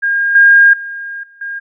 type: tone with level steps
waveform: sine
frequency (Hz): 1617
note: G#6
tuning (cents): -47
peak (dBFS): -11 / -3 / -22 / -40 / -20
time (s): 0.02-1.6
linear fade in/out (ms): 20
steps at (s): 0.35 / 0.73 / 1.23 / 1.41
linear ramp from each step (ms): 5
effects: none